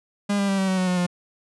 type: tone with pitch steps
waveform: 45% pulse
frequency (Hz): 202.9 / 199.07 / 195.31 / 191.62 / 188 / 184.45 / 180.97 / 177.56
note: G#3 / G3 / G3 / G3 / F#3 / F#3 / F#3 / F3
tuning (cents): -40 / +27 / -6 / -39 / +28 / -5 / -38 / +29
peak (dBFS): -20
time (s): 0.29-1.066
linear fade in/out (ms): 10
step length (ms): 97
effects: resampled to 24000 Hz